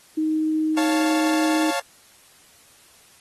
sine tone, 312.6 Hz, D#4, 8 cents sharp, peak -19 dBFS, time 0.17-1.71 s, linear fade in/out 10 ms
sawtooth chord, Db augmented, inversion none, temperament equal, 554.4 / 698.5 / 880 Hz, Db5 / F5 / A5, 0 / 0 / 0 cents, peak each -24 dBFS, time 0.77-1.8 s, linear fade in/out 5 ms
effects white hiss -53 dBFS RMS until 3.2 s + AAC 32 kbps

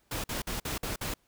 pink noise bursts, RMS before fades -34 dBFS, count 6, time 0.11-1.14 s, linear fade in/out 5 ms, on 130 ms, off 50 ms, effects pink hiss -70 dBFS RMS until 1.27 s

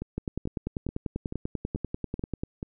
two click trains, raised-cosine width 3 ms, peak -17 / -20 dBFS, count 24 / 7, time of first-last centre 0.18-2.435 / 0.02-2.629 s, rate 10.2 / 2.3 Hz, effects none

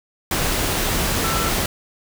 sine tone in noise, 1336 Hz, E6, 23 cents sharp, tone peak -25 dBFS, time 1.24-1.49 s, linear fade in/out 2 ms, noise pink, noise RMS -21 dBFS, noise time 0.31-1.66 s, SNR -7 dB, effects none

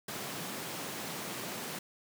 pink high-pass noise, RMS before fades -40 dBFS, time 0.08-1.79 s, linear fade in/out 5 ms, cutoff 140 Hz, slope 24 dB/octave, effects none

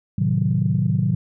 sine chord, A diminished seventh, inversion none, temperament equal, 110 / 130.81 / 155.56 / 185 Hz, A2 / C3 / Eb3 / Gb3, 0 / 0 / 0 / 0 cents, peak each -22 dBFS, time 0.18-1.15 s, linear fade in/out 5 ms, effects tanh soft clip ceiling -7 dBFS

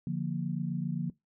sine chord, Bb major, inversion first, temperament equal, 146.83 / 174.61 / 233.1 Hz, D3 / F3 / Bb3, 0 / 0 / 0 cents, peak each -34 / -33 / -37 dBFS, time 0.07-1.1 s, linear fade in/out 2 ms, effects noise-tail reverb RT60 0.2 s tail -22 dB re dry

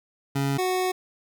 25% pulse tone pair in turn, 138.59 / 369.1 Hz, C#3 / F#4, 0 / -4 cents, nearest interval octave + perfect fourth, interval 1696 cents, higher second, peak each -19 dBFS, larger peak neither, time 0.35-0.58 / 0.58-0.92 s, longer second, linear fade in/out 10 ms, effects none

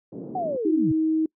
pink band-pass noise, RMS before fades -36 dBFS, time 0.12-0.57 s, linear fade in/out 5 ms, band 190 to 440 Hz, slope 24 dB/octave
sine linear sweep, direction down, 765 to 113.3 Hz, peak -24 dBFS, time 0.35-0.92 s, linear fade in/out 5 ms
sine tone, 316.7 Hz, D#4, 31 cents sharp, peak -19 dBFS, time 0.65-1.26 s, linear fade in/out 5 ms
effects noise-tail reverb RT60 0.1 s tail -26 dB re dry

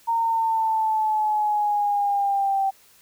sine exponential sweep, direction down, 924 to 776 Hz, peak -19 dBFS, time 0.07-2.71 s, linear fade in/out 20 ms, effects white hiss -55 dBFS RMS until 3.01 s

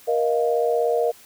sine chord, Bb suspended fourth, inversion none, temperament equal with one note detuned, 472.1 / 622.3 / 698.5 Hz, Bb4 / Eb5 / F5, +22 / 0 / 0 cents, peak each -20 / -24 / -25 dBFS, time 0.07-1.12 s, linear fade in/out 20 ms, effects white hiss -49 dBFS RMS until 1.25 s

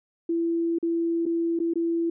sine tone with dropouts, 334.9 Hz, E4, 27 cents sharp, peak -22 dBFS, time 0.29-2.1 s, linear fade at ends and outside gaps 5 ms, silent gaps 0.786-0.827 / 1.256-1.262 / 1.591-1.6 / 1.737-1.756 s, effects none

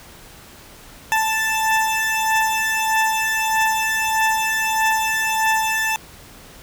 20% pulse beating tone pair, 880 / 881.6 Hz, A5 / A5, 0 / +3 cents, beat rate 1.6 Hz, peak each -18 / -14 dBFS, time 1.12-5.96 s, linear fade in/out 0 ms, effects pink hiss -43 dBFS RMS until 6.62 s

